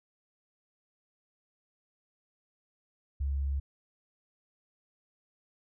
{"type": "tone", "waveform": "sine", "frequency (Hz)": 69.3, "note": "C#2", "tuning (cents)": 0, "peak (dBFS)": -28, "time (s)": [3.2, 3.6], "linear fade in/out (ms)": 10, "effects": []}